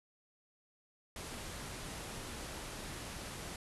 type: low-pass noise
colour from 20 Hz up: pink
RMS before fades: -45 dBFS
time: 1.16-3.56 s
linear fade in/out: 2 ms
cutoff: 12000 Hz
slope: 96 dB/octave
effects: none